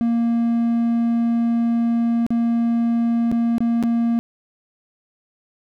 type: tone with dropouts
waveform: triangle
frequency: 233.1 Hz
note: A#3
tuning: in tune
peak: -14 dBFS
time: 0.01-4.19 s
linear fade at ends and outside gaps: 0 ms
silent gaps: 2.265-2.305 / 3.315-3.324 / 3.582-3.605 / 3.827-3.836 s
effects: none